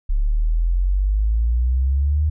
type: exponential sweep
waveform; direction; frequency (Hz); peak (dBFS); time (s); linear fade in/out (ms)
sine; up; 34.49 to 77.78; -15; 0.09-2.3; 10
effects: none